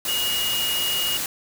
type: tone in noise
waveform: sine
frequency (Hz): 2875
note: F7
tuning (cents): +50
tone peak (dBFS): -23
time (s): 0.08-1.17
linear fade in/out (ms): 2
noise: white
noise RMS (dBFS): -27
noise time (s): 0.05-1.26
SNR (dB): +1
effects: none